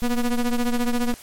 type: ring-modulated tone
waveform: square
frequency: 122.2 Hz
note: B2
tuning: 18 cents flat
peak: -17 dBFS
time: 0.02-1.14 s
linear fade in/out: 0 ms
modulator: 115 Hz
effects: white hiss -44 dBFS RMS until 1.22 s + MP3 64 kbps